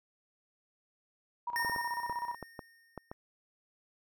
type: tone with tremolo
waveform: sine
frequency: 960 Hz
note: B5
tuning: 49 cents flat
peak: -32 dBFS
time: 1.47-2.35 s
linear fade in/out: 5 ms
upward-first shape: square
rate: 16 Hz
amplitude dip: 70%
type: tone with exponential decay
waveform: square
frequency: 1837 Hz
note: A#6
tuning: 26 cents flat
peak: -31 dBFS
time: 1.56-3.13 s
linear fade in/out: 0 ms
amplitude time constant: 340 ms
type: clicks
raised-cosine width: 1 ms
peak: -26 dBFS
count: 8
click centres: 1.648 / 1.697 / 1.762 / 2.097 / 2.427 / 2.592 / 2.977 / 3.115 s
effects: none